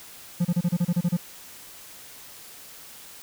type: tone bursts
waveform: triangle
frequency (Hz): 174.61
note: F3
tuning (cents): 0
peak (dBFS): -17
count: 10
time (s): 0.4-1.17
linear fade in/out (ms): 10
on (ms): 50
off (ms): 30
effects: white hiss -45 dBFS RMS until 3.22 s